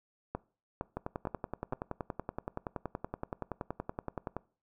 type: two click trains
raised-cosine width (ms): 1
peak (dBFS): -20 / -21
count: 4 / 37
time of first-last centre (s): 0.35-1.732 / 0.97-4.366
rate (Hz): 2.17 / 10.6
effects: noise-tail reverb RT60 0.4 s tail -22 dB re dry